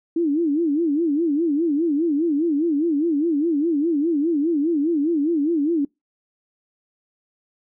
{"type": "tone with vibrato", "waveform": "sine", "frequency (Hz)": 311.1, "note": "D#4", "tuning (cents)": 0, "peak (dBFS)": -17, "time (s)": [0.16, 5.85], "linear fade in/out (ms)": 5, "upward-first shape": "sine", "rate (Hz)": 4.9, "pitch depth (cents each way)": 180, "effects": ["noise-tail reverb RT60 0.2 s tail -25 dB re dry"]}